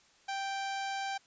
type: tone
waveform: sawtooth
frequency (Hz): 784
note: G5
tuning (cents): 0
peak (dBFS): -30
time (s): 0.28-1.18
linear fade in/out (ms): 10
effects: white hiss -64 dBFS RMS until 1.26 s + resampled to 16000 Hz